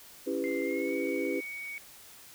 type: chord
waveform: sine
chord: C# half-diminished seventh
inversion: none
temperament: just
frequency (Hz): 277.2 / 332.6 / 399.1 / 498.9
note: C#4 / E4 / G4 / B4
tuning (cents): 0 / +16 / +31 / +17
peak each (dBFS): -34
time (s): 0.26-1.41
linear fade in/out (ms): 20
type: tone with pitch glide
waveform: sine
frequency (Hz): 2091 to 2241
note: C7 to C#7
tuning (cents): -2 to +18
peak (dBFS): -37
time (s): 0.44-1.78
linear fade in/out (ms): 0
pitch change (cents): +120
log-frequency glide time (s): 0.63-0.94
effects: tanh soft clip ceiling -19 dBFS + white hiss -52 dBFS RMS until 2.34 s